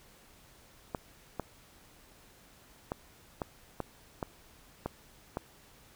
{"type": "clicks", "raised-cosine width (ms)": 1, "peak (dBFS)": -19, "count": 8, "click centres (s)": [0.948, 1.397, 2.919, 3.418, 3.803, 4.228, 4.86, 5.371], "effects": ["pink hiss -59 dBFS RMS until 5.95 s"]}